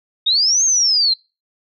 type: linear two-way sweep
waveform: sine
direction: up then down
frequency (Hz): 3618 to 6520 to 4050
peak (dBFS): -12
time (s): 0.26-1.14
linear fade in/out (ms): 10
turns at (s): 0.64
effects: noise-tail reverb RT60 0.3 s tail -26 dB re dry